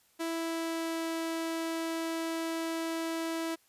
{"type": "tone with pitch glide", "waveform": "sawtooth", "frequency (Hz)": [330, 327.9], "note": ["E4", "E4"], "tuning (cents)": [2, -9], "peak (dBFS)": -28, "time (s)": [0.19, 3.56], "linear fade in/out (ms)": 20, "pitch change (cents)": -11, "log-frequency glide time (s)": [0.29, 1.09], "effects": ["white hiss -67 dBFS RMS until 3.68 s", "resampled to 32000 Hz"]}